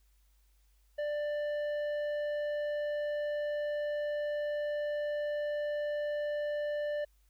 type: tone with tanh clipping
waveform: sine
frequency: 591 Hz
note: D5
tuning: 11 cents sharp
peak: -33 dBFS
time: 0.98-7.05 s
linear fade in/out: 10 ms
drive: 9 dB
effects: added 50 Hz sine -64 dBFS peak until 7.29 s + white hiss -75 dBFS RMS until 7.29 s